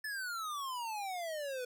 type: exponential sweep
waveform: square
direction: down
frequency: 1760 to 487.7 Hz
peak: -38 dBFS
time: 0.04-1.65 s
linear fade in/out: 5 ms
effects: none

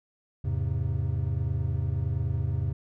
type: chord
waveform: triangle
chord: E augmented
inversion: none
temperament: equal with one note detuned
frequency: 82.41 / 103.83 / 132.72 Hz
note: E2 / G#2 / B#2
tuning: 0 / 0 / +25 cents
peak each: -28 dBFS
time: 0.44-2.73 s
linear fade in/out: 10 ms
effects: none

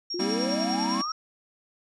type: tone with tremolo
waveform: sine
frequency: 5570 Hz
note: F8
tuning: 5 cents flat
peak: -28 dBFS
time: 0.1-1.12 s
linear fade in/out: 5 ms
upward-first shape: triangle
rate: 10 Hz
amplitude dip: 75%
type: exponential sweep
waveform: sine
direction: up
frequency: 338.3 to 1318.5 Hz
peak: -29 dBFS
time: 0.14-1.12 s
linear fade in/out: 5 ms
type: chord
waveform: square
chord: C dominant seventh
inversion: second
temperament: equal with one note detuned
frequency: 196 / 233.1 / 261.6 / 322.7 Hz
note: G3 / Bb3 / C4 / E4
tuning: 0 / 0 / 0 / -37 cents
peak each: -33 dBFS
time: 0.19-1.02 s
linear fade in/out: 10 ms
effects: resampled to 24000 Hz

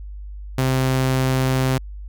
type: tone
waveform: sawtooth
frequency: 130.7 Hz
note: C3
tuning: 1 cent flat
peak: -13 dBFS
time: 0.58-1.78 s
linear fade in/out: 5 ms
effects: added 50 Hz sine -31 dBFS peak until 2.08 s

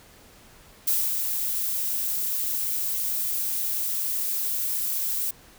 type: noise with ADSR envelope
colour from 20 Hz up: violet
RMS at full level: -22 dBFS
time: 0.87-5.31 s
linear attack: 8 ms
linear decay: 250 ms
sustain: -5 dB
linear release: 6 ms
effects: pink hiss -52 dBFS RMS until 5.58 s

